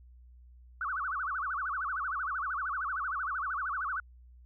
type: tone with vibrato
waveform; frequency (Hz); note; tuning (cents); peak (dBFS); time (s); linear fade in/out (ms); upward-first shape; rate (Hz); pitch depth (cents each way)
sine; 1300; E6; -24; -31; 0.81-4; 2; sine; 13; 290
effects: added 61 Hz sine -52 dBFS peak until 4.45 s